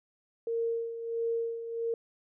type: tone with tremolo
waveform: sine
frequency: 461 Hz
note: A#4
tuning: 19 cents flat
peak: -27 dBFS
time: 0.47-1.94 s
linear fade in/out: 2 ms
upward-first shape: sine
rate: 1.5 Hz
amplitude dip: 65%
effects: none